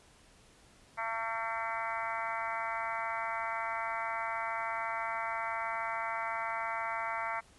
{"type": "harmonic tone with a mistuned harmonic", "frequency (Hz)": 226.2, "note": "A3", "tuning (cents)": 48, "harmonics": [3, 4, 5, 6, 7, 8, 9, 10], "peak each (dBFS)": [-41, -38, -41, -40, -45, -46, -41, -45], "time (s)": [0.97, 7.41], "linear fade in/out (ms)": 20, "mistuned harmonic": 7, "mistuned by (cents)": -15, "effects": ["pink hiss -61 dBFS RMS until 7.58 s", "resampled to 24000 Hz"]}